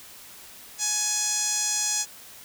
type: tone with band-pass filter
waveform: sawtooth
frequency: 840 Hz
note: G#5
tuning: 19 cents sharp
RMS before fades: -26 dBFS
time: 0.78-2.06 s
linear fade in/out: 50 ms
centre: 6700 Hz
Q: 3.8
effects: white hiss -46 dBFS RMS until 2.44 s